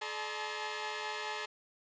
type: tone cluster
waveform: 15% pulse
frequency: 427.7 / 598 / 860 / 945 / 1047 Hz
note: A4 / D5 / A5 / A#5 / C6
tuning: -49 / +31 / -40 / +23 / +1 cents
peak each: -36 / -40 / -35 / -38 / -38 dBFS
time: 0.01-1.46 s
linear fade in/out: 10 ms
effects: resampled to 16000 Hz + 10-bit